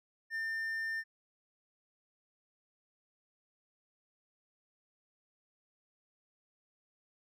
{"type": "tone with hard clipping", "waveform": "sine", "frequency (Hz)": 1800, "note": "A6", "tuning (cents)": 39, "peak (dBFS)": -35, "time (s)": [0.3, 1.04], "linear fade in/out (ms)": 50, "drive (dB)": 3, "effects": []}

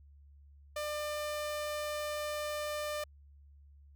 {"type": "tone", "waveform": "sawtooth", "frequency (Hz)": 598, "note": "D5", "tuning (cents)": 31, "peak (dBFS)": -31, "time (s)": [0.76, 3.04], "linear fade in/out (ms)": 5, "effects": ["added 71 Hz sine -55 dBFS peak until 3.95 s"]}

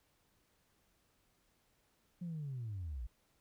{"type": "linear sweep", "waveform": "sine", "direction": "down", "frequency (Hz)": [179.7, 51.91], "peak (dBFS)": -38, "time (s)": [2.21, 3.07], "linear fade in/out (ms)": 10, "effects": ["tanh soft clip ceiling -36 dBFS", "pink hiss -75 dBFS RMS until 3.4 s"]}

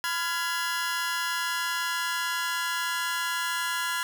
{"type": "chord", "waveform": "sawtooth", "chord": "F diminished", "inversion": "second", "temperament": "just", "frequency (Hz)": [1005.8, 1396.9, 1676.3], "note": ["Cb6", "F6", "Ab6"], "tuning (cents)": [31, 0, 16], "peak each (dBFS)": -28, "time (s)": [0.04, 4.03], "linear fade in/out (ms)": 0, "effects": []}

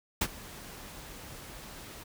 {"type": "noise with ADSR envelope", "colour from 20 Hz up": "pink", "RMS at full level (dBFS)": -26, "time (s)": [0.21, 2.04], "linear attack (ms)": 7, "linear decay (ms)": 52, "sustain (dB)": -20, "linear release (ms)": 15, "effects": []}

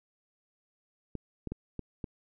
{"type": "clicks", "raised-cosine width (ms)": 3, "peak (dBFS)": -23, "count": 5, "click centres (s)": [1.153, 1.473, 1.52, 1.793, 2.042], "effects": []}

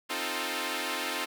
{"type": "chord", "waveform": "5% pulse", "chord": "F dominant seventh", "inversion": "second", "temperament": "equal with one note detuned", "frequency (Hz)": [262.8, 311.1, 349.2, 440], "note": ["C4", "Eb4", "F4", "A4"], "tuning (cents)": [8, 0, 0, 0], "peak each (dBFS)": -25, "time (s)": [0.09, 1.26], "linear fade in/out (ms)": 20, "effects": []}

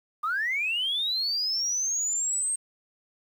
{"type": "linear sweep", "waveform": "sine", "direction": "up", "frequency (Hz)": [1174.7, 8500], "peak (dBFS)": -24, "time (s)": [0.23, 2.56], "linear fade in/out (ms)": 10, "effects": ["tanh soft clip ceiling -20 dBFS", "9-bit"]}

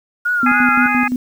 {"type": "tone with vibrato", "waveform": "sine", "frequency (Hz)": 1417, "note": "F6", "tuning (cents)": 25, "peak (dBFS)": -14, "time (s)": [0.25, 0.88], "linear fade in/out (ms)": 10, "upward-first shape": "sine", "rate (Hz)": 3.6, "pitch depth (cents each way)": 61}
{"type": "tone with tremolo", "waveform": "sine", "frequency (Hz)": 249.5, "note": "B3", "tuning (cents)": 18, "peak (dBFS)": -14, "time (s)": [0.43, 1.16], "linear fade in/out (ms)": 2, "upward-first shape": "square", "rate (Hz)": 5.8, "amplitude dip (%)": 60}
{"type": "harmonic tone", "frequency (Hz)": 415.3, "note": "G#4", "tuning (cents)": 0, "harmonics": [2, 3, 4, 5, 6], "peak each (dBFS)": [-21, -21, -21, -21, -21], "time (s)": [0.46, 1.08], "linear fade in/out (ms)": 5}
{"effects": ["7-bit"]}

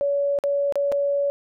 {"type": "tone with dropouts", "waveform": "sine", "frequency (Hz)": 566, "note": "C#5", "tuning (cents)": 36, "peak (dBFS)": -19, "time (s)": [0.01, 1.3], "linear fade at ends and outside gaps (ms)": 0, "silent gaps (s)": [[0.388, 0.438], [0.724, 0.756], [0.918, 0.923]], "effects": []}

